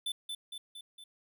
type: tone with echo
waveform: square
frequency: 3520 Hz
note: A7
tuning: in tune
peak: -33 dBFS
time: 0.06-0.12 s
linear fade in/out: 5 ms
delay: 230 ms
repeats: 4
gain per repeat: -4 dB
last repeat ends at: 1.04 s
effects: none